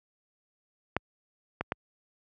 clicks, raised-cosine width 0.5 ms, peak -11 / -15 / -13 dBFS, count 3, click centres 0.966 / 1.61 / 1.721 s, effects high-pass 60 Hz 12 dB/octave

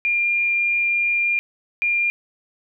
sine tone bursts at uneven times, 2401 Hz, D7, 38 cents sharp, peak -17 dBFS, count 2, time 0.05-1.39 / 1.82-2.1 s, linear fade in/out 0 ms, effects none

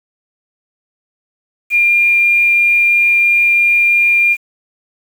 sine tone with quantisation, 2401 Hz, D7, 38 cents sharp, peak -8 dBFS, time 1.7-4.37 s, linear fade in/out 50 ms, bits 6, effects none

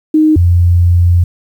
sine tone pair in turn, 310.2 / 87.42 Hz, D#4 / F2, -5 / +2 cents, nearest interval octave + minor seventh, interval 2193 cents, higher first, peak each -5 dBFS, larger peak neither, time 0.14-0.36 / 0.36-1.24 s, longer second, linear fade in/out 5 ms, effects 7-bit

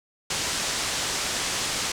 white low-pass noise, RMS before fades -28 dBFS, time 0.3-1.92 s, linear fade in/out 5 ms, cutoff 7900 Hz, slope 24 dB/octave, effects none

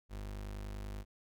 35% pulse tone, 50.5 Hz, G#1, 48 cents flat, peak -39 dBFS, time 0.09-1.05 s, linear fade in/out 50 ms, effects none

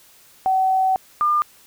sine tone pair in turn, 758 / 1203.2 Hz, F#5 / D6, +42 / +42 cents, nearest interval minor sixth, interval 800 cents, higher second, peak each -15 dBFS, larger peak neither, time 0.46-0.96 / 1.21-1.42 s, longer first, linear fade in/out 0 ms, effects white hiss -51 dBFS RMS until 1.66 s

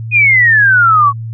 sine exponential sweep, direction down, 2504 to 1100 Hz, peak -5 dBFS, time 0.11-1.13 s, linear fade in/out 50 ms, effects added 113 Hz sine -20 dBFS peak until 1.33 s

